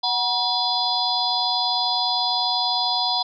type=tone cluster; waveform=sine; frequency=739 / 958 / 3441 / 4095 / 4896 Hz; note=F#5 / A#5 / A7 / C8 / D#8; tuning=-2 / +47 / -39 / -38 / -29 cents; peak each=-26 dBFS; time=0.03-3.23 s; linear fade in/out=10 ms; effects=none